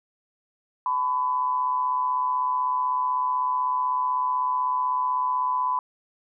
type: tone with amplitude modulation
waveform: sine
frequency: 1004 Hz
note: B5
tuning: 28 cents sharp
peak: -19 dBFS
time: 0.86-5.79 s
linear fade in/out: 2 ms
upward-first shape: sine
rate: 136 Hz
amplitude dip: 55%
effects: none